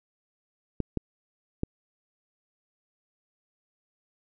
clicks, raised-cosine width 3 ms, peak -14 dBFS, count 3, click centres 0.803 / 0.973 / 1.634 s, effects none

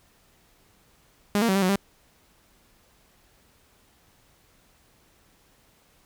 sawtooth tone with pitch steps, 204.5 / 231.5 / 190.7 / 197 / 183.9 / 198.3 Hz, G#3 / A#3 / G3 / G3 / F#3 / G3, -26 / -12 / -47 / +9 / -10 / +20 cents, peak -16 dBFS, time 1.35-1.758 s, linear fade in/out 0 ms, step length 68 ms, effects pink hiss -61 dBFS RMS until 6.05 s

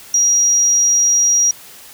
sine tone, 5730 Hz, F8, 44 cents sharp, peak -10 dBFS, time 0.14-1.51 s, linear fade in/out 2 ms, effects white hiss -39 dBFS RMS until 1.93 s

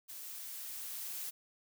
blue noise with level ramp, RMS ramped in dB -47 to -41 dBFS, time 0.08-1.31 s, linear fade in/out 20 ms, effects none

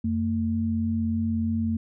sine tone pair together, 89.79 / 225.8 Hz, F2 / A3, +49 / +45 cents, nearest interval octave + major third, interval 1596 cents, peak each -28 / -24 dBFS, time 0.04-1.77 s, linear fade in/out 5 ms, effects none

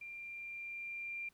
sine tone with level ramp, 2381 Hz, D7, 23 cents sharp, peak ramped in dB -45 to -39 dBFS, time 0.01-1.29 s, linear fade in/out 5 ms, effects pink hiss -72 dBFS RMS until 1.33 s

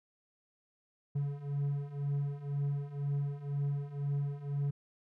triangle beating tone pair, 140.9 / 142.9 Hz, C#3 / D3, +29 / -47 cents, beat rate 2 Hz, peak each -35 / -32 dBFS, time 1.15-4.71 s, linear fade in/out 10 ms, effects none

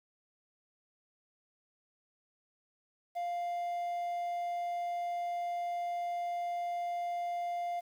triangle tone with quantisation, 698.5 Hz, F5, in tune, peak -31 dBFS, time 3.15-7.81 s, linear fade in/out 20 ms, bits 10, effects none

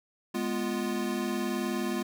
square chord, F diminished, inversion first, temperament equal, 207.7 / 246.9 / 349.2 Hz, Ab3 / Cb4 / F4, 0 / 0 / 0 cents, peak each -34 dBFS, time 0.34-2.03 s, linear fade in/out 10 ms, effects none

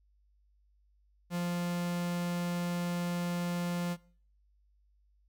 45% pulse tone, 174.61 Hz, F3, in tune, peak -31 dBFS, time 1.3-3.97 s, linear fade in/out 50 ms, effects noise-tail reverb RT60 0.5 s tail -22 dB re dry + added 50 Hz sine -65 dBFS peak until 5.28 s

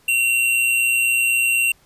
square tone with amplitude modulation, 2744 Hz, F7, 31 cents flat, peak -14 dBFS, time 0.08-1.72 s, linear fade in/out 5 ms, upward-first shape sine, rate 120 Hz, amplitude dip 50%, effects pink hiss -56 dBFS RMS until 1.85 s + resampled to 32000 Hz

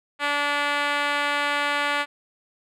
5% pulse tone with band-pass filter, 289.4 Hz, D4, 25 cents flat, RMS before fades -24 dBFS, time 0.19-2.06 s, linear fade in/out 50 ms, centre 1300 Hz, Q 0.64, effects none

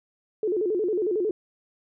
sine tone with vibrato, 392 Hz, G4, in tune, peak -22 dBFS, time 0.43-1.31 s, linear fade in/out 2 ms, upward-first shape square, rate 11 Hz, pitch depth 170 cents each way, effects none

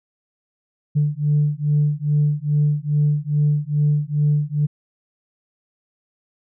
sine beating tone pair, 146.83 / 149.23 Hz, D3 / D3, 0 / +28 cents, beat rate 2.4 Hz, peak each -18 dBFS, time 0.95-4.67 s, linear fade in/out 20 ms, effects tanh soft clip ceiling -10 dBFS

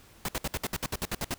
pink noise bursts, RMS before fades -31 dBFS, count 12, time 0.25-1.341 s, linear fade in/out 2 ms, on 35 ms, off 61 ms, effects pink hiss -56 dBFS RMS until 1.38 s

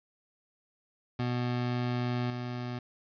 25% pulse tone with level steps, 122.8 Hz, B2, 9 cents flat, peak -25 / -30 dBFS, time 1.19-2.79 s, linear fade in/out 5 ms, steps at 2.3 s, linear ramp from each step 2 ms, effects resampled to 11025 Hz + 9-bit

